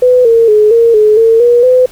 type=tone with pitch steps; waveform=sine; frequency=501 / 458.9 / 424 / 463.1 / 426 / 453.1 / 480.1 / 507 Hz; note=B4 / A#4 / G#4 / A#4 / G#4 / A#4 / B4 / B4; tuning=+25 / -27 / +36 / -11 / +44 / -49 / -49 / +45 cents; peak=-3 dBFS; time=0.02-1.86 s; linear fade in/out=5 ms; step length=230 ms; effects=pink hiss -38 dBFS RMS until 1.91 s